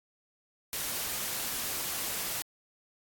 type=noise; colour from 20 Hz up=white; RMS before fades=-34 dBFS; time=0.73-2.42 s; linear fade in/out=0 ms; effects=AAC 64 kbps